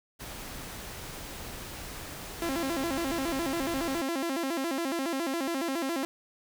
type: noise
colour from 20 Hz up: pink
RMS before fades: -41 dBFS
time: 0.19-4.02 s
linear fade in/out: 20 ms
type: tone with vibrato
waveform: sawtooth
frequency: 301.2 Hz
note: D4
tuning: 44 cents sharp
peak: -25 dBFS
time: 2.42-6.05 s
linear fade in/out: 0 ms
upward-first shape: square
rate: 7.2 Hz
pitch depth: 200 cents each way
effects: none